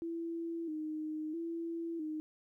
sine tone with vibrato, 321.4 Hz, E4, 44 cents flat, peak -36 dBFS, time 0.02-2.2 s, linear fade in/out 0 ms, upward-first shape square, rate 0.76 Hz, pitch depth 65 cents each way, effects 13-bit

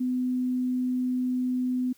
sine tone, 252.2 Hz, B3, 36 cents sharp, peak -24 dBFS, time 0-1.93 s, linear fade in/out 10 ms, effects white hiss -61 dBFS RMS until 1.97 s

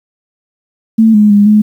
sine tone with pitch steps, 222.8 / 210 / 204.3 / 211.8 Hz, A3 / G#3 / G#3 / G#3, +22 / +19 / -28 / +34 cents, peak -3 dBFS, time 0.98-1.62 s, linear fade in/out 10 ms, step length 160 ms, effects 7-bit

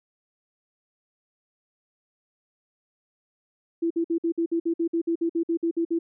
sine tone bursts, 334 Hz, E4, 23 cents sharp, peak -21 dBFS, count 16, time 3.82-5.99 s, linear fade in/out 10 ms, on 85 ms, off 54 ms, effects none

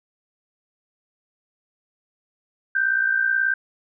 sine tone pair together, 1516.5 / 1575 Hz, F#6 / G6, +42 / +8 cents, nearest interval minor second, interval 66 cents, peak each -24 / -19 dBFS, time 2.75-3.54 s, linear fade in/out 5 ms, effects none

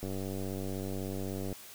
click train, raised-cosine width 2 ms, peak -25 dBFS, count 145, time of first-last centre 0.03-1.527 s, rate 96.2 Hz, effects white hiss -50 dBFS RMS until 1.74 s

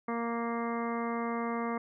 harmonic tone, 233.1 Hz, A#3, in tune, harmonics 1 / 2 / 3 / 4 / 5 / 6 / 7 / 8 / 9, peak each -34 / -37 / -40 / -41 / -38 / -50 / -50 / -50 / -45 dBFS, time 0.08-1.78 s, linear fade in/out 5 ms, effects none

